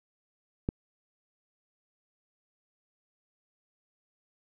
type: click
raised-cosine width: 3 ms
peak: -15 dBFS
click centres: 0.689 s
effects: none